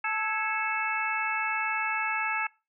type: harmonic tone with a mistuned harmonic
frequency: 438.2 Hz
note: A4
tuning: 7 cents flat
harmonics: 2 / 3 / 4 / 5 / 6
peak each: -33 / -33 / -33 / -33 / -33 dBFS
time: 0.04-2.47 s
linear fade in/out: 5 ms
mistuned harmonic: 4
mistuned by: -90 cents
effects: noise-tail reverb RT60 0.3 s tail -23 dB re dry